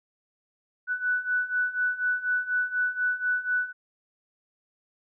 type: beating tone pair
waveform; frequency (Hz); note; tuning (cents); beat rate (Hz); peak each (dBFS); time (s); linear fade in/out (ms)
sine; 1485 / 1489.1; F#6 / F#6; +6 / +11; 4.1; -29 / -26; 0.87-3.73; 50
effects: none